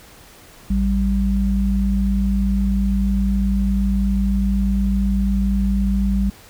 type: tone pair together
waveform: sine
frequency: 55.95 / 196 Hz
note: A1 / G3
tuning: +30 / 0 cents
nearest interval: octave + minor seventh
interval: 2170 cents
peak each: -18 dBFS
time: 0.7-6.3 s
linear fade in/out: 5 ms
effects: pink hiss -45 dBFS RMS until 6.49 s